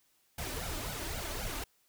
pink noise with flanger, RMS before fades -38 dBFS, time 0.38-1.64 s, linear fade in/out 5 ms, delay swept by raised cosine 1.3 to 3.4 ms, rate 3.8 Hz, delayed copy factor +0.8, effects white hiss -71 dBFS RMS until 1.88 s

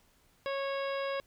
harmonic tone, 550 Hz, C#5, 14 cents flat, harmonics 1 / 2 / 3 / 4 / 5 / 6 / 7 / 9, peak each -33 / -39 / -43 / -45 / -47 / -49 / -50 / -52 dBFS, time 0.46-1.2 s, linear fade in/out 0 ms, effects pink hiss -67 dBFS RMS until 1.26 s

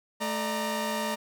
sawtooth tone cluster, 218.2 / 597 / 933 Hz, A3 / D5 / A#5, -14 / +28 / +1 cents, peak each -29 dBFS, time 0.2-1.16 s, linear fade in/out 20 ms, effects none

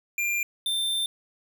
square tone pair in turn, 2389 / 3579 Hz, D7 / A7, +29 / +29 cents, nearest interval perfect fifth, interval 700 cents, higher second, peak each -25 dBFS, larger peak neither, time 0.18-0.43 / 0.66-1.06 s, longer second, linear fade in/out 2 ms, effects none

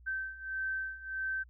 sine beating tone pair, 1548 / 1549.6 Hz, G6 / G6, -22 / -20 cents, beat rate 1.6 Hz, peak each -39 / -36 dBFS, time 0.06-1.44 s, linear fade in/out 20 ms, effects added 60 Hz sine -54 dBFS peak until 1.49 s

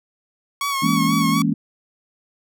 sawtooth tone with vibrato, 1108.7 Hz, C#6, in tune, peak -17 dBFS, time 0.61-1.42 s, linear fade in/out 2 ms, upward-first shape sine, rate 4.1 Hz, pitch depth 46 cents each way
sine chord, A# half-diminished seventh, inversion second, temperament equal, 164.81 / 207.7 / 233.1 / 277.2 Hz, E3 / G#3 / A#3 / C#4, 0 / 0 / 0 / 0 cents, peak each -22 dBFS, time 0.82-1.54 s, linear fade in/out 10 ms
effects none

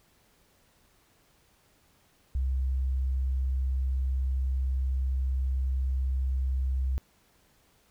sine tone, 65.41 Hz, C2, in tune, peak -25 dBFS, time 2.35-6.98 s, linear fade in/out 0 ms, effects pink hiss -65 dBFS RMS until 7.9 s

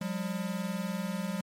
square tone pair together, 180.2 / 200.4 Hz, F#3 / G3, -45 / +38 cents, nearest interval major second, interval 183 cents, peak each -35 / -35 dBFS, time 0.01-1.41 s, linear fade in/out 5 ms, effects MP3 64 kbps

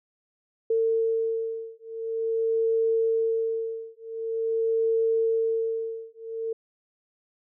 sine beating tone pair, 451.3 / 451.76 Hz, A4 / A4, +44 / +46 cents, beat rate 0.46 Hz, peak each -26 dBFS, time 0.7-6.53 s, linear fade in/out 5 ms, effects none

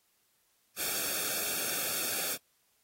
white noise with comb filter, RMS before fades -33 dBFS, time 0.76-2.38 s, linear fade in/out 50 ms, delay 1 ms, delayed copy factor -0.8, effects white hiss -72 dBFS RMS until 2.83 s + AAC 48 kbps

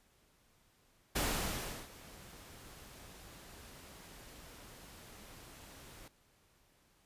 pink noise with ADSR envelope, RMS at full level -33 dBFS, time 1.15-6.08 s, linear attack 13 ms, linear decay 710 ms, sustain -21 dB, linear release 3 ms, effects pink hiss -70 dBFS RMS until 7.05 s + resampled to 32000 Hz

